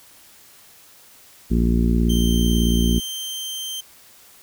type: harmonic tone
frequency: 58.1 Hz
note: A#1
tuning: 5 cents flat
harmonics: 1 / 2 / 3 / 4 / 5 / 6 / 7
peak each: -18 / -28 / -22 / -21 / -31 / -29 / -34 dBFS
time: 1.5-3 s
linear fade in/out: 20 ms
type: tone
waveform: sawtooth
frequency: 3136 Hz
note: G7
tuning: in tune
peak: -24 dBFS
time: 2.09-3.81 s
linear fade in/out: 10 ms
effects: white hiss -49 dBFS RMS until 4.42 s